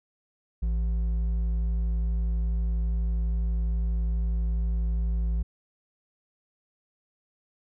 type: tone with hard clipping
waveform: sine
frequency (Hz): 56.1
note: A1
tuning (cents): +34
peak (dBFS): -25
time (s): 0.62-5.43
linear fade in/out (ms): 10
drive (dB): 5
effects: none